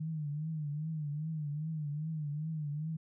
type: tone with vibrato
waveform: sine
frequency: 152.7 Hz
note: D#3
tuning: 32 cents flat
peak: -34 dBFS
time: 0-2.97 s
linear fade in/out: 10 ms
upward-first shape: triangle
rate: 2.5 Hz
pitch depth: 110 cents each way
effects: none